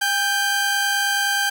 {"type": "tone pair together", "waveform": "sawtooth", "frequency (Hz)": [808.8, 1568], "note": ["G#5", "G6"], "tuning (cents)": [-46, 0], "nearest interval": "major seventh", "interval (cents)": 1146, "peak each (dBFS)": [-21, -16], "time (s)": [0.01, 1.5], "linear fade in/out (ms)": 10, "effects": []}